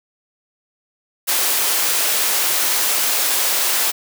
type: high-pass noise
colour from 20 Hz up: white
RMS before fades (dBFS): -18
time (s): 1.27-3.92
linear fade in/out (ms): 20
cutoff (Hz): 410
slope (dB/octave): 12
effects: none